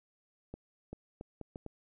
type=accelerating click train; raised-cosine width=2 ms; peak=-29 dBFS; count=6; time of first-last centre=0.54-1.663 s; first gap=390 ms; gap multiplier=0.72; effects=none